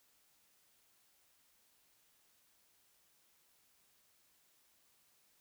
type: silence
effects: white hiss -72 dBFS RMS until 5.4 s